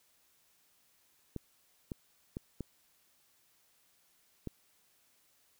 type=clicks; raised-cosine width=3 ms; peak=-25 dBFS; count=5; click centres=1.363 / 1.918 / 2.369 / 2.607 / 4.473 s; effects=white hiss -70 dBFS RMS until 5.59 s